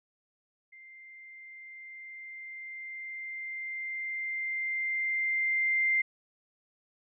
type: tone with level ramp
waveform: sine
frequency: 2093 Hz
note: C7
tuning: in tune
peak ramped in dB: -49 to -23 dBFS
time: 0.72-6.02 s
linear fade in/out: 10 ms
effects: none